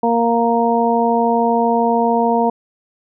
harmonic tone, 233.1 Hz, A#3, in tune, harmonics 1 / 2 / 3 / 4, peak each -18 / -18 / -18 / -18 dBFS, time 0.03-2.5 s, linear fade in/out 5 ms, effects none

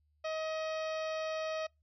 harmonic tone, 632 Hz, D#5, 27 cents sharp, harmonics 1 / 2 / 3 / 4 / 5 / 6 / 7 / 8 / 9, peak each -35 / -43 / -48 / -46 / -51 / -54 / -55 / -56 / -56 dBFS, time 0.24-1.67 s, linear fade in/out 10 ms, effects noise-tail reverb RT60 0.2 s tail -26 dB re dry + added 75 Hz sine -70 dBFS peak until 1.82 s

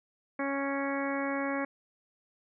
harmonic tone, 277 Hz, C#4, 1 cent flat, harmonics 1 / 2 / 3 / 4 / 5 / 6 / 7 / 8, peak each -33 / -35 / -40 / -39 / -43 / -40 / -42 / -41 dBFS, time 0.39-1.65 s, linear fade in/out 5 ms, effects none

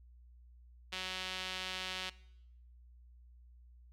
sawtooth tone with band-pass filter, 185.8 Hz, F#3, 7 cents sharp, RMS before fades -41 dBFS, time 0.92-2.1 s, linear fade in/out 10 ms, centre 3200 Hz, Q 1.8, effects noise-tail reverb RT60 0.8 s tail -20 dB re dry + added 60 Hz sine -56 dBFS peak until 3.92 s

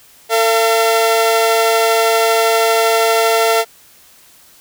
sawtooth tone pair together, 450 / 681.3 Hz, A4 / F5, +39 / -43 cents, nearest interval perfect fifth, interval 718 cents, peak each -10 dBFS, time 0.29-3.65 s, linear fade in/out 50 ms, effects white hiss -46 dBFS RMS until 4.6 s

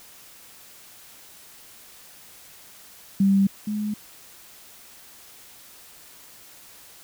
sine tone pair in turn, 196 / 210.4 Hz, G3 / G#3, 0 / +23 cents, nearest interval minor second, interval 123 cents, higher second, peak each -15 / -24 dBFS, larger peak first, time 3.2-3.47 / 3.67-3.94 s, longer neither, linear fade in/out 5 ms, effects white hiss -48 dBFS RMS until 7.03 s

